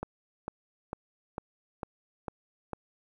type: click train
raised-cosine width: 1 ms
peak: -20 dBFS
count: 7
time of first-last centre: 0.03-2.733 s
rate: 2.22 Hz
effects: 10-bit